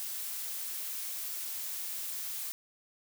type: noise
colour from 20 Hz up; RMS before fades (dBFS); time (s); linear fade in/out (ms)
blue; -38; 0-2.52; 0
effects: none